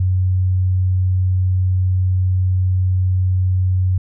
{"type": "tone", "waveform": "sine", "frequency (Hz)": 92.5, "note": "F#2", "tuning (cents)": 0, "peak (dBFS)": -13, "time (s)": [0, 3.98], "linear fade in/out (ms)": 5, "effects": []}